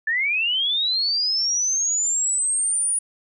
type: linear sweep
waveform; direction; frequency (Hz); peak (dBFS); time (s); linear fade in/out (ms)
sine; up; 1729 to 9700; -19; 0.07-2.99; 5
effects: none